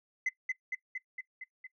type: tone with echo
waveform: sine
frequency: 2035 Hz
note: C7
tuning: 49 cents flat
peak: -25 dBFS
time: 0.26-0.29 s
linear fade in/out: 5 ms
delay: 230 ms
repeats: 6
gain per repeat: -3 dB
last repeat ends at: 1.67 s
effects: noise-tail reverb RT60 0.1 s tail -18 dB re dry + tanh soft clip ceiling -26 dBFS